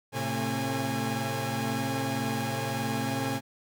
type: tone cluster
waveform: sawtooth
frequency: 111.7 / 133.6 / 225 / 268 / 823 Hz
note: A2 / C3 / A3 / C4 / G#5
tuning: +27 / +36 / +39 / +42 / -16 cents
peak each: -31 dBFS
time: 0.12-3.41 s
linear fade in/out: 50 ms
effects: none